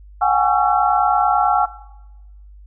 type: tone cluster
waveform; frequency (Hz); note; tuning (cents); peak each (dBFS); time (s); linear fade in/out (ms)
sine; 728 / 797 / 837 / 1120 / 1348; F#5 / G5 / G#5 / C#6 / E6; -28 / +28 / +13 / +18 / +38; -18 / -20 / -18 / -24 / -20; 0.21-1.66; 10
effects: noise-tail reverb RT60 1.0 s tail -18 dB re dry + added 50 Hz sine -39 dBFS peak until 2.66 s